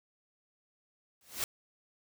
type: noise with exponential growth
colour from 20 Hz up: white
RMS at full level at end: -30 dBFS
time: 1.21-1.44 s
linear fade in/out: 1 ms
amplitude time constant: 49 ms
effects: none